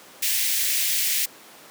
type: high-pass noise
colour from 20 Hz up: white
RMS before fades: -23 dBFS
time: 0.22-1.26 s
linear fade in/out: 10 ms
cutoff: 1800 Hz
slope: 48 dB/octave
effects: pink hiss -46 dBFS RMS until 1.7 s + high-pass 300 Hz 12 dB/octave